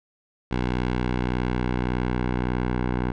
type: tone with low-pass filter sweep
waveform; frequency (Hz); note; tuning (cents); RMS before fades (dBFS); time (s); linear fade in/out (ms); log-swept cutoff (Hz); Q
10% pulse; 61.74; B1; 0; -25; 0.51-3.12; 5; 3200 to 1800; 0.82
effects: none